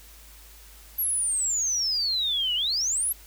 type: exponential two-way sweep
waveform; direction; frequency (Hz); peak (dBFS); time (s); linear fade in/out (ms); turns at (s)
sine; down then up; 11840 to 2837 to 11840; -23; 0.98-3.13; 10; 2.55
effects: added 52 Hz sine -49 dBFS peak until 3.26 s + white hiss -51 dBFS RMS until 3.26 s